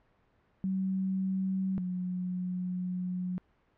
sine tone pair in turn, 190 / 181.46 Hz, F#3 / F#3, +46 / -33 cents, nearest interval minor second, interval 79 cents, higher first, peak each -28 / -31 dBFS, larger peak first, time 0.64-1.78 / 1.78-3.38 s, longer second, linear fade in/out 0 ms, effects pink hiss -69 dBFS RMS until 3.77 s + low-pass 2000 Hz 12 dB/octave

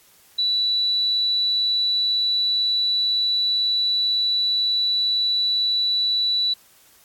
sine tone, 3951 Hz, B7, in tune, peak -18 dBFS, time 0.38-6.54 s, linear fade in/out 10 ms, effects white hiss -54 dBFS RMS until 7.04 s + AAC 64 kbps

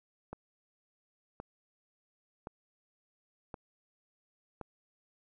click train, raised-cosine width 1 ms, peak -27 dBFS, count 5, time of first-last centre 0.33-4.613 s, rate 0.934 Hz, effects none

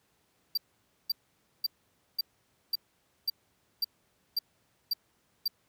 square tone bursts, 4700 Hz, D8, 1 cent sharp, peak -26 dBFS, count 10, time 0.55-5.48 s, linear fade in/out 5 ms, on 25 ms, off 520 ms, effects pink hiss -71 dBFS RMS until 5.68 s + high-pass 80 Hz 12 dB/octave

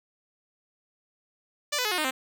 5% pulse tone with pitch steps, 587.3 / 499.6 / 425 / 361.5 / 307.5 / 261.6 Hz, D5 / B4 / G#4 / F#4 / D#4 / C4, 0 / +20 / +40 / -40 / -20 / 0 cents, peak -14 dBFS, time 1.72-2.11 s, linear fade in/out 10 ms, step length 65 ms, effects none

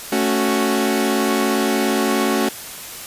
sawtooth chord, F# minor, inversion first, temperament equal, 220 / 277.2 / 370 Hz, A3 / C#4 / F#4, 0 / 0 / 0 cents, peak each -17 dBFS, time 0.12-2.49 s, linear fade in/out 5 ms, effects white hiss -33 dBFS RMS until 3.06 s + resampled to 32000 Hz

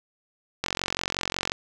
click train, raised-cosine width 0.2 ms, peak -8 dBFS, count 41, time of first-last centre 0.64-1.519 s, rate 45.5 Hz, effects none

